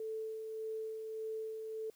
sine tone with tremolo, 440 Hz, A4, in tune, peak -37 dBFS, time 0-1.9 s, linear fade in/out 2 ms, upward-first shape sine, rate 1.7 Hz, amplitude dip 35%, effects white hiss -69 dBFS RMS until 1.95 s

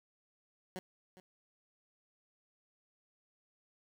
15% pulse tone with echo, 185 Hz, F#3, in tune, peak -34 dBFS, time 0.76-0.79 s, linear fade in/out 0 ms, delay 410 ms, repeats 1, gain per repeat -15 dB, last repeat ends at 1.2 s, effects none

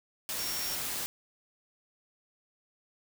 sine tone in noise, 5550 Hz, F8, 12 cents flat, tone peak -37 dBFS, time 0.39-0.75 s, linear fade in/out 0 ms, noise white, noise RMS -35 dBFS, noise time 0.29-1.06 s, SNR -5 dB, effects none

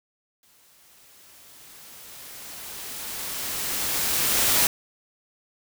white noise with exponential growth, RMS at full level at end -19 dBFS, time 0.43-4.67 s, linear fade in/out 1 ms, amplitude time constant 920 ms, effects none

